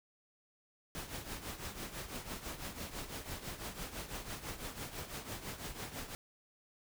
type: noise with tremolo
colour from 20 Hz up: pink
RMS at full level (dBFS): -41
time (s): 0.95-6.15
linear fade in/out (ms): 0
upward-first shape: triangle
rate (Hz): 6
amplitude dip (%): 75
effects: none